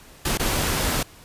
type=noise with dropouts; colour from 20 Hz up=pink; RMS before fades=-23 dBFS; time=0.25-1.03 s; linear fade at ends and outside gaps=5 ms; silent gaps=0.375-0.395 s; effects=pink hiss -48 dBFS RMS until 1.24 s + resampled to 32000 Hz